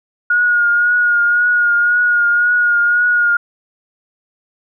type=tone with vibrato; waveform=sine; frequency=1436 Hz; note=F6; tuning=48 cents sharp; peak=-10 dBFS; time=0.3-3.37 s; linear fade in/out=5 ms; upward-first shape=triangle; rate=1.9 Hz; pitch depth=30 cents each way; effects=none